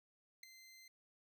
20% pulse tone with ADSR envelope, 2073 Hz, C7, 17 cents flat, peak -39 dBFS, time 0.43-0.88 s, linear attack 5 ms, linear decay 3 ms, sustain -14 dB, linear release 4 ms, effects none

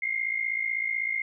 sine tone pair together, 2093 / 2149 Hz, C7 / C7, 0 / +46 cents, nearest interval unison, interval 46 cents, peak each -29 / -29 dBFS, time 0.02-1.22 s, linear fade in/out 5 ms, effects none

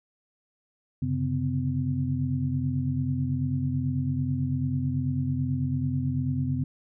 sine tone cluster, 92.6 / 135.1 / 144.2 / 253.8 Hz, F#2 / C#3 / D3 / B3, +2 / -44 / -31 / +47 cents, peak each -32 / -27 / -35 / -30 dBFS, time 1.02-6.64 s, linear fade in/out 5 ms, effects none

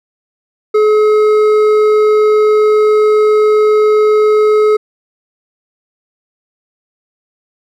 triangle tone with hard clipping, 426.3 Hz, G#4, 45 cents sharp, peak -8 dBFS, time 0.74-4.77 s, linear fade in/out 10 ms, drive 11 dB, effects none

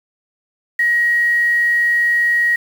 sine tone with quantisation, 1895 Hz, A#6, 28 cents sharp, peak -12 dBFS, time 0.79-2.56 s, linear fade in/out 5 ms, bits 6, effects none

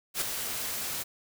white noise with ADSR envelope, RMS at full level -27 dBFS, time 0.14-1.04 s, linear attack 73 ms, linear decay 8 ms, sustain -7 dB, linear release 22 ms, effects none

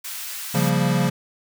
white high-pass noise, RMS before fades -32 dBFS, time 0.04-0.7 s, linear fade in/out 10 ms, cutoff 1200 Hz, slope 12 dB/octave
square chord, G half-diminished seventh, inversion second, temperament equal, 138.59 / 174.61 / 196 / 233.1 Hz, Db3 / F3 / G3 / Bb3, 0 / 0 / 0 / 0 cents, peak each -23 / -22 / -27 / -27 dBFS, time 0.54-1.1 s, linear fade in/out 10 ms
effects none

